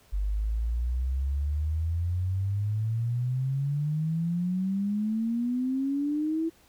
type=exponential sweep; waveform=sine; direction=up; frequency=48.35 to 330.7 Hz; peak=-25 dBFS; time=0.12-6.5 s; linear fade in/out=20 ms; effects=pink hiss -60 dBFS RMS until 6.68 s